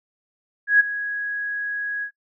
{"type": "tone with ADSR envelope", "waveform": "sine", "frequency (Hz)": 1661.2, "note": "G#6", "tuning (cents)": 0, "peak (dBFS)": -9, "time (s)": [0.67, 2.11], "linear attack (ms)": 130, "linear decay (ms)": 15, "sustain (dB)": -15, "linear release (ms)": 81, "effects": ["noise-tail reverb RT60 0.1 s tail -22 dB re dry"]}